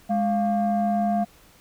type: tone pair together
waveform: sine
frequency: 207.7 / 698.1 Hz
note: G#3 / F5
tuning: 0 / -1 cents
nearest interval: octave + major sixth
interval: 2099 cents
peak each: -21 dBFS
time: 0.09-1.25 s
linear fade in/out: 20 ms
effects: tanh soft clip ceiling -16 dBFS + pink hiss -54 dBFS RMS until 1.6 s